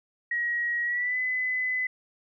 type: tone with pitch glide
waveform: sine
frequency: 1900 to 2013 Hz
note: A#6 to B6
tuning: +33 to +33 cents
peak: -25 dBFS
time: 0.31-1.87 s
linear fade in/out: 5 ms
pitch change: +100 cents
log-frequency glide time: 0.84-1.18 s
effects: none